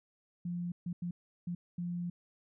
sine tone bursts at uneven times, 174.7 Hz, F3, 1 cent sharp, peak -34 dBFS, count 5, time 0.45-0.72 / 0.86-0.93 / 1.02-1.11 / 1.47-1.55 / 1.78-2.1 s, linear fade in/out 5 ms, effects none

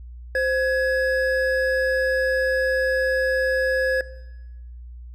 triangle tone pair together, 521.3 / 1681 Hz, C5 / G#6, -6 / +20 cents, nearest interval octave + minor sixth, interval 2026 cents, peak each -20 dBFS, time 0.35-4.01 s, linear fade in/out 2 ms, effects noise-tail reverb RT60 1.0 s tail -18 dB re dry + added 60 Hz sine -36 dBFS peak until 5.14 s

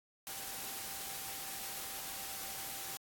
sine tone in noise, 781 Hz, G5, 7 cents flat, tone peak -54 dBFS, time 0.27-2.97 s, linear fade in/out 0 ms, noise white, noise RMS -43 dBFS, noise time 0.27-2.97 s, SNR -14 dB, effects AAC 64 kbps

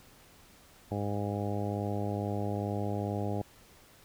harmonic tone, 102.3 Hz, G#2, 26 cents flat, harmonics 1 / 2 / 3 / 4 / 5 / 6 / 7 / 8, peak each -34 / -37 / -39 / -40 / -41 / -42 / -42 / -43 dBFS, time 0.91-3.42 s, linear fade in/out 5 ms, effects pink hiss -58 dBFS RMS until 4.04 s

